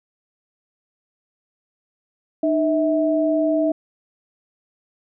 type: tone pair together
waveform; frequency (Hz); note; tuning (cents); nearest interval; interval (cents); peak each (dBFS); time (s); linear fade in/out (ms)
sine; 305.4 / 647.1; D#4 / E5; -32 / -32; octave + minor second; 1300; -19; 2.43-3.72; 5
effects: none